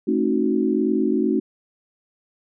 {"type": "chord", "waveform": "sine", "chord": "A diminished seventh", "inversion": "none", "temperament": "equal with one note detuned", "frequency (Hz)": [220, 268.5, 311.1, 370], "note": ["A3", "C4", "Eb4", "Gb4"], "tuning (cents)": [0, 45, 0, 0], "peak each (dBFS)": -23, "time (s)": [0.07, 1.4], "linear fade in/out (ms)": 10, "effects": []}